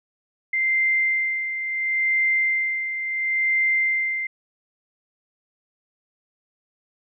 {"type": "tone with tremolo", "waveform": "sine", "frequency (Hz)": 2088, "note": "C7", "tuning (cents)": -4, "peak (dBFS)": -17, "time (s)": [0.53, 4.27], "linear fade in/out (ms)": 5, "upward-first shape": "sine", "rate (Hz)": 0.72, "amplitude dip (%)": 60, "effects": []}